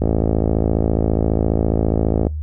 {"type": "click train", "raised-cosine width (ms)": 2, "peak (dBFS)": -4, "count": 124, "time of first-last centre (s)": [0.02, 2.269], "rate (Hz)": 54.7, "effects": ["noise-tail reverb RT60 0.2 s tail -25 dB re dry", "added 76 Hz sine -22 dBFS peak until 2.42 s"]}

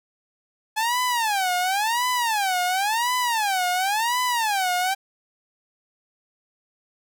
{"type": "tone with vibrato", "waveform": "sawtooth", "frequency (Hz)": 848, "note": "G#5", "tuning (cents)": 36, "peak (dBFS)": -17, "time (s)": [0.76, 4.95], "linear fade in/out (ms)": 20, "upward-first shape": "sine", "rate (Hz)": 0.94, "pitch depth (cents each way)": 290, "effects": []}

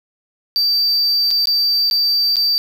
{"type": "tone with dropouts", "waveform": "triangle", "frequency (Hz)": 4651, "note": "D8", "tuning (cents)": -18, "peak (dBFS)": -12, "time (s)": [0.56, 2.58], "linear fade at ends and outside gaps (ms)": 0, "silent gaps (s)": [[1.306, 1.311], [1.456, 1.472], [1.9, 1.911], [2.358, 2.367]], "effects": ["7-bit"]}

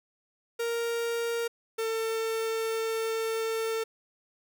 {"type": "tone pair in turn", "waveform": "45% pulse", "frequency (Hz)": [466.2, 448.4], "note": ["A#4", "A4"], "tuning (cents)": [0, 33], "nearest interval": "minor second", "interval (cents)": 67, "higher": "first", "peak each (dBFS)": -28, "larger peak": "neither", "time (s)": [[0.59, 1.48], [1.78, 3.84]], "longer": "second", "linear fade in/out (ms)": 10, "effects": []}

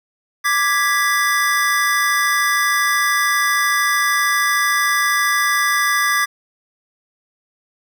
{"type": "chord", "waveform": "square", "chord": "G# diminished", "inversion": "second", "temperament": "equal", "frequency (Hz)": [1174.7, 1661.2, 1975.5], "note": ["D6", "G#6", "B6"], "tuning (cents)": [0, 0, 0], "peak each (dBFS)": -20, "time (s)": [0.44, 6.26], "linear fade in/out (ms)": 20, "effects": []}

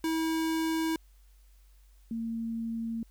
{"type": "tone pair in turn", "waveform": ["square", "sine"], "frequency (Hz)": [322.4, 228], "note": ["E4", "A#3"], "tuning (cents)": [-38, -38], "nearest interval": "tritone", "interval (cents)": 600, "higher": "first", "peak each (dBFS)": [-28, -31], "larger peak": "first", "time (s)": [[0.04, 0.96], [2.11, 3.03]], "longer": "neither", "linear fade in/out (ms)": 2, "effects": ["added 48 Hz sine -55 dBFS peak until 3.1 s", "white hiss -69 dBFS RMS until 3.1 s"]}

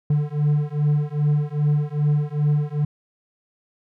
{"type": "beating tone pair", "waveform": "triangle", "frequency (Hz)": [146.83, 149.33], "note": ["D3", "D3"], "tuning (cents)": [0, 29], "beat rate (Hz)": 2.5, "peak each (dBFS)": -19, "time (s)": [0.1, 2.85], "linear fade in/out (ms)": 5, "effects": []}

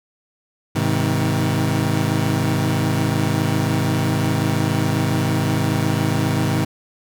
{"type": "chord", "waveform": "25% pulse", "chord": "Ab major", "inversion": "none", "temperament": "equal with one note detuned", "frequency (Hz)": [103.83, 130.81, 158.56], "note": ["Ab2", "C3", "Eb3"], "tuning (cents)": [0, 0, 33], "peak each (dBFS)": -18, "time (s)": [0.75, 6.65], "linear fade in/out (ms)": 10, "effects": []}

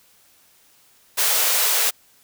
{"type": "high-pass noise", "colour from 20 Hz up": "white", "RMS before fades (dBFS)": -19, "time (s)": [1.17, 1.91], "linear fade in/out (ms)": 20, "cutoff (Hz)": 420, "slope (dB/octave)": 48, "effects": ["white hiss -56 dBFS RMS until 2.23 s"]}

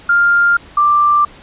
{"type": "tone pair in turn", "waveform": "sine", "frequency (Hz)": [1400, 1179.4], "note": ["F6", "D6"], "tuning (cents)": [4, 7], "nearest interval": "minor third", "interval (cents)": 297, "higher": "first", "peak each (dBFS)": -8, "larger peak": "neither", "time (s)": [[0.09, 0.57], [0.77, 1.25]], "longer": "neither", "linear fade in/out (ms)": 5, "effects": ["pink hiss -40 dBFS RMS until 1.42 s", "resampled to 8000 Hz"]}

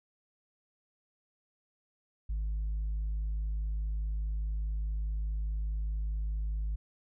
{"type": "tone", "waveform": "sine", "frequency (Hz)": 52.4, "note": "G#1", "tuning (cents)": 16, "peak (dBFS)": -28, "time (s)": [2.29, 6.76], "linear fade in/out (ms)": 10, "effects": ["tanh soft clip ceiling -29 dBFS"]}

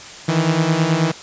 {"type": "beating tone pair", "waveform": "sawtooth", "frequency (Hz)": [155.5, 164.8], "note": ["D#3", "E3"], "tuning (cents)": [-1, 0], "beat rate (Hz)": 9.3, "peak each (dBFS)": [-15, -13], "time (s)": [0.28, 1.12], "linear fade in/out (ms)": 10, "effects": ["white hiss -36 dBFS RMS until 1.22 s", "resampled to 16000 Hz"]}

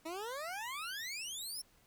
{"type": "exponential sweep", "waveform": "20% pulse", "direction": "up", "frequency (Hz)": [311.1, 5540], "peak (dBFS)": -35, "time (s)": [0.05, 1.62], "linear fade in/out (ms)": 10, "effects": ["pink hiss -68 dBFS RMS until 1.86 s"]}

